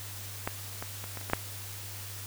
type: clicks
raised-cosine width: 0.5 ms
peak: -15 / -21 / -25 / -24 / -28 / -20 / -9 dBFS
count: 7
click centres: 0.475 / 0.825 / 1.041 / 1.173 / 1.213 / 1.299 / 1.334 s
effects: added 99 Hz sine -43 dBFS peak until 2.26 s + white hiss -43 dBFS RMS until 2.26 s